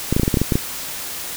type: clicks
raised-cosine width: 3 ms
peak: -3 dBFS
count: 10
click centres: 0.126 / 0.165 / 0.197 / 0.233 / 0.279 / 0.342 / 0.372 / 0.416 / 0.522 / 0.555 s
effects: white hiss -29 dBFS RMS until 1.36 s